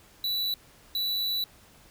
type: tone pair in turn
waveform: square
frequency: 3951 / 3951 Hz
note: B7 / B7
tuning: 0 / 0 cents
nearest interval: unison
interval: 0 cents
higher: neither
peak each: -27 dBFS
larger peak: neither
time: 0.24-0.54 / 0.95-1.44 s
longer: second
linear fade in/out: 2 ms
effects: pink hiss -56 dBFS RMS until 1.9 s